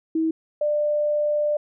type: tone pair in turn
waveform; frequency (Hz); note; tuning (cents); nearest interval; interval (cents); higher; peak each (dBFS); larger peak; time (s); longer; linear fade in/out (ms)
sine; 321.5 / 594.8; E4 / D5; -43 / +22; major seventh; 1065; second; -19; neither; 0.15-0.31 / 0.61-1.57; second; 5
effects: none